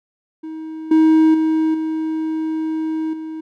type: tone with level steps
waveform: triangle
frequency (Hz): 316.9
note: D#4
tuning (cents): +32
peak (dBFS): -25 / -7 / -12 / -17 / -24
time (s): 0.43-3.41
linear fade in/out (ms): 10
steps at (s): 0.91 / 1.34 / 1.74 / 3.13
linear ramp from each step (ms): 5
effects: none